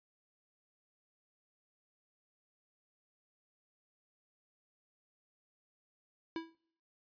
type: tone with exponential decay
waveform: square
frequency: 327.6 Hz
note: E4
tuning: 11 cents flat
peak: -34 dBFS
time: 6.36-6.55 s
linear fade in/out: 1 ms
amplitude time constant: 41 ms
effects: noise-tail reverb RT60 0.6 s tail -23 dB re dry + resampled to 11025 Hz